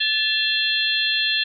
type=tone cluster; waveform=sine; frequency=1741 / 2696 / 3253 / 3483 / 4147 Hz; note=A6 / E7 / G#7 / A7 / C8; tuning=-19 / +38 / -37 / -18 / -16 cents; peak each=-25 dBFS; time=0-1.44 s; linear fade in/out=10 ms; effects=none